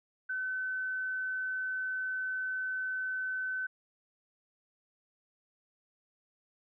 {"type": "tone", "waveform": "sine", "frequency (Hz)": 1519, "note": "F#6", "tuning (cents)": 45, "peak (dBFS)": -32, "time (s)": [0.29, 3.67], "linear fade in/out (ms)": 10, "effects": []}